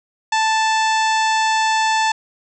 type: harmonic tone with a mistuned harmonic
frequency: 880 Hz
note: A5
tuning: in tune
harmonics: 1 / 2 / 3 / 4 / 5 / 6 / 7 / 8 / 9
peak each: -16 / -22 / -26 / -28 / -30 / -32 / -33 / -34 / -35 dBFS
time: 0.32-2.12 s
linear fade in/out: 5 ms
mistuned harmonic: 9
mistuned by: -24 cents
effects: none